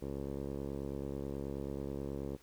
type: tone with low-pass filter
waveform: 10% pulse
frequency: 69.3 Hz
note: C#2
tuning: in tune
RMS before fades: -40 dBFS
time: 0.01-2.37 s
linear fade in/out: 20 ms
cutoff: 540 Hz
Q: 2
effects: pink hiss -64 dBFS RMS until 2.42 s